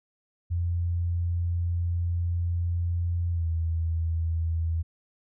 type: tone with pitch glide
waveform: sine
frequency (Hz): 86.3 to 82.21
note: F2 to E2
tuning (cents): -20 to -4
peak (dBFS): -24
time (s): 0.5-4.83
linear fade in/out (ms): 20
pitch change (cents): -84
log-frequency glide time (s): 3.31-3.47
effects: none